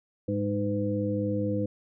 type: tone cluster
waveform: sine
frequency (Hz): 105.7 / 204.5 / 308.7 / 504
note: G#2 / G#3 / D#4 / B4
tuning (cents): +31 / -26 / -14 / +35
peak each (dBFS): -31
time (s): 0.28-1.66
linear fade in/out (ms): 5
effects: none